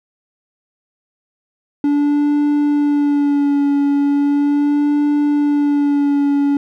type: tone with vibrato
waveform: triangle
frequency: 288.1 Hz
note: D4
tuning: 33 cents flat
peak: -10 dBFS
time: 1.84-6.57 s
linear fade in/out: 2 ms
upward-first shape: sine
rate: 0.38 Hz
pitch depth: 27 cents each way
effects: none